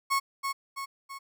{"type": "tone with echo", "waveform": "35% pulse", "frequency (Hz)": 1098, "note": "C#6", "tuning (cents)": -17, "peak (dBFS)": -22, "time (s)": [0.1, 0.2], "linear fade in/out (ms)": 20, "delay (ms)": 330, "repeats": 3, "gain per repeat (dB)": -5, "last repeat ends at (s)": 1.19, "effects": []}